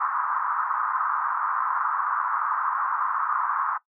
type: band-pass noise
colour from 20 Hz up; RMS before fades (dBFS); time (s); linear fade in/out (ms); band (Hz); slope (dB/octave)
white; -26; 0-3.78; 10; 1000 to 1300; 48
effects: noise-tail reverb RT60 0.1 s tail -17 dB re dry